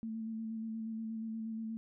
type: tone with vibrato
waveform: sine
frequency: 222.9 Hz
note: A3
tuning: 23 cents sharp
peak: -37 dBFS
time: 0.03-1.77 s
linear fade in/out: 0 ms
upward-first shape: square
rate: 8.4 Hz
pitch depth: 18 cents each way
effects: none